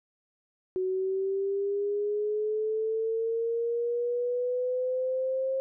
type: linear sweep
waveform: sine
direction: up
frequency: 370 to 533 Hz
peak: -26 dBFS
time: 0.76-5.6 s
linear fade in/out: 0 ms
effects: none